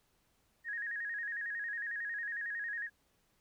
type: tone with vibrato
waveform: sine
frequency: 1760 Hz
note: A6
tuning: in tune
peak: -36 dBFS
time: 0.64-2.9 s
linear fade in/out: 50 ms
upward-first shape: square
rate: 11 Hz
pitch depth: 92 cents each way
effects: pink hiss -74 dBFS RMS until 3.4 s